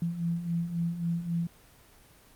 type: beating tone pair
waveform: sine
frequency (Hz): 166.7 / 170.4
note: E3 / F3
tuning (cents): +20 / -42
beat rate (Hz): 3.7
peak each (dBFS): -35 / -29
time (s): 0.02-1.47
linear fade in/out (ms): 2
effects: pink hiss -57 dBFS RMS until 2.35 s + Opus 24 kbps